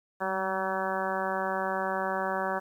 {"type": "harmonic tone with a mistuned harmonic", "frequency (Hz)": 190, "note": "F#3", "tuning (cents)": 46, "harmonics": [1, 2, 3, 4, 5, 6, 7, 8, 9], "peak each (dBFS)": [-39, -37, -34, -34, -35, -37, -40, -37, -39], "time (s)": [0.2, 2.6], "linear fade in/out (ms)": 20, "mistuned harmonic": 1, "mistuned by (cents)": 25, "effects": ["10-bit"]}